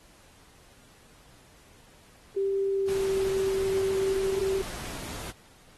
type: tone with pitch glide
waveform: sine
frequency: 392 to 385.9 Hz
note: G4 to G4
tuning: 0 to -27 cents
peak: -24 dBFS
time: 2.36-4.62 s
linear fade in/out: 10 ms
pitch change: -27 cents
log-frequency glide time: 2.69-3.18 s
type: noise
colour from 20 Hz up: pink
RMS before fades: -39 dBFS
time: 2.87-5.32 s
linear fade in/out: 20 ms
effects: pink hiss -57 dBFS RMS until 5.77 s + AAC 32 kbps